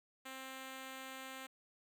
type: tone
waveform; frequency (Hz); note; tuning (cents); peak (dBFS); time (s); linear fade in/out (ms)
5% pulse; 263.8; C4; +14; -35; 0.25-1.47; 10
effects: none